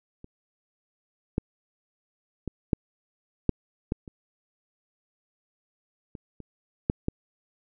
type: clicks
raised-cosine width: 3 ms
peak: -30 / -11 / -18 / -8 / -7 / -13 / -28 / -26 / -28 / -9 / -13 dBFS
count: 11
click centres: 0.244 / 1.381 / 2.477 / 2.732 / 3.493 / 3.921 / 4.078 / 6.152 / 6.403 / 6.899 / 7.084 s
effects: none